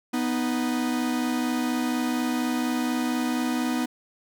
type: tone pair together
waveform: 45% pulse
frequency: 246.9 / 311.1 Hz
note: B3 / D#4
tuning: 0 / 0 cents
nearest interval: major third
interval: 400 cents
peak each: -25 / -29 dBFS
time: 0.13-3.86 s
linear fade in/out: 10 ms
effects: none